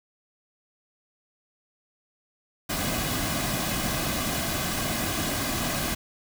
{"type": "noise with comb filter", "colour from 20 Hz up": "pink", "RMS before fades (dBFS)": -28, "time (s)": [2.69, 5.95], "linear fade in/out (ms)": 10, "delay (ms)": 2.2, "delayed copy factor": -0.55, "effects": []}